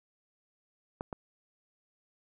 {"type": "clicks", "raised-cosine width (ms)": 1, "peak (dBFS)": [-21, -23], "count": 2, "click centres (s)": [1.009, 1.128], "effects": []}